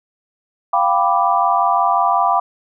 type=chord; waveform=sine; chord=G dominant seventh; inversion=third; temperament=equal; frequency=698.5 / 784 / 987.8 / 1174.7 Hz; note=F5 / G5 / B5 / D6; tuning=0 / 0 / 0 / 0 cents; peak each=-18 dBFS; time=0.73-2.4 s; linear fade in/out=5 ms; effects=none